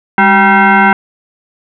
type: tone with frequency modulation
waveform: sine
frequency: 379.5 Hz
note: F#4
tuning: 44 cents sharp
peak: -4 dBFS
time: 0.18-0.93 s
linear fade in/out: 2 ms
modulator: 582 Hz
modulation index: 2.8
effects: none